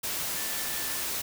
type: tone in noise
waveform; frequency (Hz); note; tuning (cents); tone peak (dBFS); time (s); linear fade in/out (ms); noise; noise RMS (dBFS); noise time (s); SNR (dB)
sine; 1760; A6; 0; -43; 0.36-1.01; 10; white; -32; 0.03-1.22; -14
effects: none